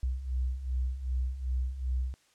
sine beating tone pair, 61.74 / 64.34 Hz, B1 / C2, 0 / -28 cents, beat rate 2.6 Hz, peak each -35 / -30 dBFS, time 0.03-2.14 s, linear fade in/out 0 ms, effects white hiss -66 dBFS RMS until 2.34 s + low-pass 8000 Hz 12 dB/octave

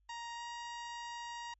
sawtooth tone with pitch glide, 938 to 945.1 Hz, A#5 to A#5, +11 to +24 cents, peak -38 dBFS, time 0.09-1.54 s, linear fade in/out 5 ms, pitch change +13 cents, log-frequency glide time 0.36-0.41 s, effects added 50 Hz sine -69 dBFS peak until 1.59 s + MP3 32 kbps

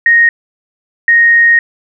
sine tone pair in turn, 1864.7 / 1864.7 Hz, A#6 / A#6, 0 / 0 cents, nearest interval unison, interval 0 cents, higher neither, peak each -4 dBFS, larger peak neither, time 0.06-0.29 / 1.08-1.59 s, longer second, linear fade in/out 2 ms, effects none

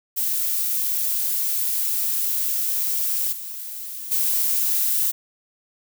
violet noise with level steps, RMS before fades -23 / -33 / -21 dBFS, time 0.16-5.12 s, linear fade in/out 20 ms, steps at 3.32 / 4.11 s, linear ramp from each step 10 ms, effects none

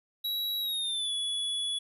square tone with pitch glide, 3884 to 3401 Hz, B7 to G#7, -30 to +40 cents, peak -30 dBFS, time 0.24-1.79 s, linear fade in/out 10 ms, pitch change -230 cents, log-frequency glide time 0.6-1.13 s, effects resampled to 32000 Hz + 11-bit

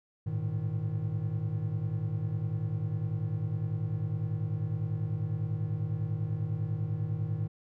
triangle chord, Ab suspended second, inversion none, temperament equal with one note detuned, 103.83 / 113.88 / 155.56 Hz, Ab2 / Bb2 / Eb3, 0 / -40 / 0 cents, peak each -32 dBFS, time 0.26-7.48 s, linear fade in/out 10 ms, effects none

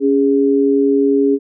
sine tone pair together, 278.9 / 410.1 Hz, C#4 / G#4, +11 / -22 cents, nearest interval perfect fifth, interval 667 cents, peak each -13 dBFS, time 0-1.39 s, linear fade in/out 50 ms, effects none

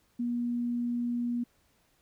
sine tone, 240 Hz, B3, 49 cents flat, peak -28 dBFS, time 0.19-1.44 s, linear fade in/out 10 ms, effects pink hiss -69 dBFS RMS until 2.01 s

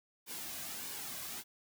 white noise with flanger, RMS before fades -43 dBFS, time 0.26-1.44 s, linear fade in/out 50 ms, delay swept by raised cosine 1.5 to 2.22 ms, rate 1.6 Hz, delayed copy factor -0.5, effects none

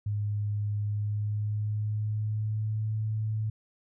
sine tone with pitch glide, 103.83 to 108.68 Hz, G#2 to A2, 0 to -21 cents, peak -27 dBFS, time 0.06-3.5 s, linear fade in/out 5 ms, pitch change +79 cents, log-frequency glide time 0.82-2.94 s, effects none

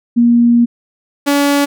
sine / sawtooth tone pair in turn, 237.1 / 284.6 Hz, A#3 / C#4, +30 / +46 cents, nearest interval minor third, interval 316 cents, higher second, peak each -6 dBFS, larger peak neither, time 0.16-0.66 / 1.26-1.66 s, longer first, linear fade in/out 20 ms, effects none

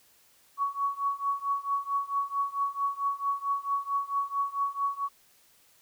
sine tone with tremolo, 1120 Hz, C#6, 18 cents sharp, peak -23 dBFS, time 0.57-5.09 s, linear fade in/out 50 ms, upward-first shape triangle, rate 4.5 Hz, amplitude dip 95%, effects white hiss -62 dBFS RMS until 5.81 s

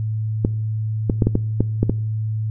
clicks, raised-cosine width 3 ms, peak -3 dBFS, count 8, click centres 0.449 / 1.098 / 1.222 / 1.27 / 1.354 / 1.606 / 1.83 / 1.896 s, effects noise-tail reverb RT60 0.6 s tail -21 dB re dry + added 109 Hz sine -20 dBFS peak until 2.5 s

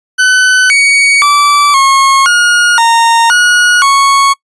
40% pulse tone with pitch steps, 1508 / 2244 / 1159 / 1087 / 1434 / 923 / 1451 / 1106 Hz, F#6 / C#7 / D6 / C#6 / F6 / A#5 / F#6 / C#6, +32 / +21 / -23 / -34 / +45 / -17 / -34 / -4 cents, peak -4 dBFS, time 0.18-4.34 s, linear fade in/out 20 ms, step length 520 ms, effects noise-tail reverb RT60 0.1 s tail -25 dB re dry + resampled to 22050 Hz

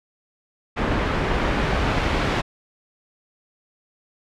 pink noise with low-pass filter sweep, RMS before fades -22 dBFS, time 0.76-2.42 s, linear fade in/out 20 ms, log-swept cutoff 1900 to 3000 Hz, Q 0.72, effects none

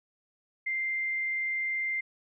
sine tone, 2093 Hz, C7, in tune, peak -28 dBFS, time 0.66-2.01 s, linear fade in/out 10 ms, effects none

